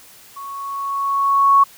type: tone with level ramp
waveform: sine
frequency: 1108.7 Hz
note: C#6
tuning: in tune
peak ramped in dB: -30 to -7 dBFS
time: 0.36-1.64 s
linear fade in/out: 10 ms
effects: white hiss -45 dBFS RMS until 1.77 s